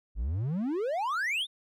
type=exponential sweep; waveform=triangle; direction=up; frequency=47.4 to 3729 Hz; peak=-26 dBFS; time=0.15-1.47 s; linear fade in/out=50 ms; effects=none